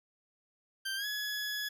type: tone with pitch glide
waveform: 20% pulse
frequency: 1568 to 1690.3 Hz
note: G6 to G#6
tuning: 0 to +30 cents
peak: -29 dBFS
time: 0.85-1.69 s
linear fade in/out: 10 ms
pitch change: +130 cents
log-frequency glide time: 0.96-1.06 s
effects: none

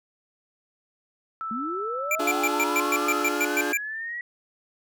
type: tone with pitch glide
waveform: sine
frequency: 1318.5 to 1356.4 Hz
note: E6 to E6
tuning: 0 to +49 cents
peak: -29 dBFS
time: 1.41-3.22 s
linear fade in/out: 0 ms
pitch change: +49 cents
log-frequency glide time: 2.14-3.09 s
type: linear sweep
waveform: sine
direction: up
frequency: 213.4 to 1942 Hz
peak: -30 dBFS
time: 1.51-4.21 s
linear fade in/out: 2 ms
type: tone bursts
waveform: square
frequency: 2356 Hz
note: D7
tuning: 5 cents sharp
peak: -22 dBFS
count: 11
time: 2.11-3.772 s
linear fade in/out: 2 ms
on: 42 ms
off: 120 ms
type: chord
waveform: sawtooth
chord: D diminished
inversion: none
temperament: just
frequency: 293.7 / 352.4 / 422.9 Hz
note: D4 / F4 / Ab4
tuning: 0 / +16 / +31 cents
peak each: -25 / -27 / -27 dBFS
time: 2.19-3.73 s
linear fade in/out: 10 ms
effects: none

